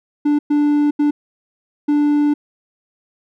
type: tone bursts at uneven times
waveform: triangle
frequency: 293.7 Hz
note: D4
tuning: in tune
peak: -10 dBFS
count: 4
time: 0.25-0.39 / 0.5-0.91 / 0.99-1.11 / 1.88-2.34 s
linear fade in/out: 10 ms
effects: none